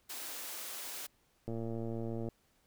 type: high-pass noise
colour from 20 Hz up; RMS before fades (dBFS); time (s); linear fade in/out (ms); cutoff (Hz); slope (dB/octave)
white; -43; 0.09-1.07; 10; 260; 24
type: click train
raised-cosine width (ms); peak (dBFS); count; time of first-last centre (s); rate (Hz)
2; -27; 93; 1.48-2.287; 114
effects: pink hiss -72 dBFS RMS until 2.66 s